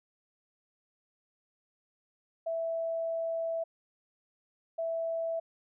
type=tone pair in turn; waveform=sine; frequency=659.3 / 659.3 Hz; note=E5 / E5; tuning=0 / 0 cents; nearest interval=unison; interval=0 cents; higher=neither; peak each=-30 / -30 dBFS; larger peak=neither; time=2.46-3.64 / 4.78-5.4 s; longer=first; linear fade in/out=10 ms; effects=none